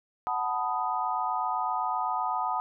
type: chord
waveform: sine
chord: B dominant seventh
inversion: second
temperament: equal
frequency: 740 / 880 / 987.8 / 1244.5 Hz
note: F#5 / A5 / B5 / D#6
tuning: 0 / 0 / 0 / 0 cents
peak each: -32 dBFS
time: 0.27-2.6 s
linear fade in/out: 0 ms
effects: none